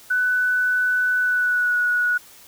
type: tone with pitch glide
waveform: sine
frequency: 1494 to 1463.3 Hz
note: F#6 to F#6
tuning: +16 to -20 cents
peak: -17 dBFS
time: 0.1-2.18 s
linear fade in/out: 10 ms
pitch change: -36 cents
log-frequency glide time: 1.19-1.78 s
effects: white hiss -47 dBFS RMS until 2.47 s

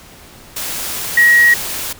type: tone in noise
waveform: sine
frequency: 1900 Hz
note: A#6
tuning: 33 cents sharp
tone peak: -6 dBFS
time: 1.17-1.54 s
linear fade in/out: 5 ms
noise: white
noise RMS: -23 dBFS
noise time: 0.56-1.93 s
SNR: +14 dB
effects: pink hiss -40 dBFS RMS until 1.99 s

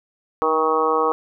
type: harmonic tone with a mistuned harmonic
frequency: 158.4 Hz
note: D#3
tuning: 31 cents sharp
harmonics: 2 / 3 / 4 / 5 / 6 / 7 / 8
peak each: -29 / -20 / -31 / -25 / -27 / -21 / -26 dBFS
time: 0.42-1.12 s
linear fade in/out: 0 ms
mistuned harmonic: 2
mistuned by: -21 cents
effects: none

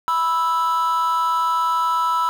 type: tone pair together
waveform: triangle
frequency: 986 / 1316.2 Hz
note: B5 / E6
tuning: -3 / -3 cents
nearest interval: perfect fourth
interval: 500 cents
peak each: -17 dBFS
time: 0.08-2.29 s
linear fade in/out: 0 ms
effects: tanh soft clip ceiling -11 dBFS + 7-bit

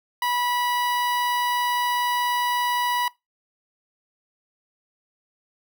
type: tone with notch filter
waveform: sawtooth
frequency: 977 Hz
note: B5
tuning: 19 cents flat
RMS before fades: -24 dBFS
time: 0.22-3.08 s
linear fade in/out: 2 ms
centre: 7100 Hz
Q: 1.2
effects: noise-tail reverb RT60 0.2 s tail -22 dB re dry

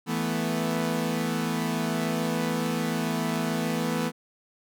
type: chord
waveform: sawtooth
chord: E suspended fourth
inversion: none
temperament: equal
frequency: 164.81 / 220 / 246.9 Hz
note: E3 / A3 / B3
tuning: 0 / 0 / 0 cents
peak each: -26 dBFS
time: 0.06-4.12 s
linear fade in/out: 50 ms
effects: none

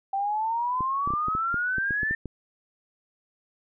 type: exponential sweep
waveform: sine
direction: up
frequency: 775 to 1808 Hz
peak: -24 dBFS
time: 0.13-2.15 s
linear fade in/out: 5 ms
type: clicks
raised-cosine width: 3 ms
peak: -21 dBFS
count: 12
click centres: 0.807 / 1.075 / 1.105 / 1.137 / 1.284 / 1.351 / 1.543 / 1.783 / 1.908 / 2.032 / 2.11 / 2.257 s
effects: none

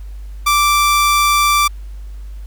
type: tone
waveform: sawtooth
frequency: 1172 Hz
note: D6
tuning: 4 cents flat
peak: -7 dBFS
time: 0.46-1.68 s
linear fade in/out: 10 ms
effects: added 50 Hz sine -27 dBFS peak until 2.46 s + pink hiss -52 dBFS RMS until 2.46 s

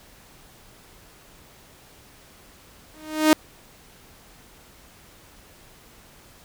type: tone with exponential growth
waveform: sawtooth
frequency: 310 Hz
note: D#4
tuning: 6 cents flat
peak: -6 dBFS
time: 2.94-3.33 s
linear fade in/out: 1 ms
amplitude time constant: 84 ms
effects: pink hiss -51 dBFS RMS until 6.44 s

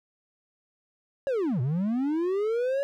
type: linear two-way sweep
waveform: triangle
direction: down then up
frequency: 568 to 116.3 to 568 Hz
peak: -22 dBFS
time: 1.27-2.83 s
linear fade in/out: 0 ms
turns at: 1.61 s
effects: none

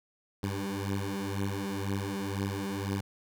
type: beating tone pair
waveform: 15% pulse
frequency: 97.6 / 99.6 Hz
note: G2 / G2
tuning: -7 / +28 cents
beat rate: 2 Hz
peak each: -28 dBFS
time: 0.43-3.01 s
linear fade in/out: 5 ms
effects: none

